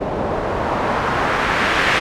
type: noise with low-pass filter sweep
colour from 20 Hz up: white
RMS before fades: -19 dBFS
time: 0-2 s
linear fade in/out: 20 ms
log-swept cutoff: 590 to 2200 Hz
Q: 1.2
effects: none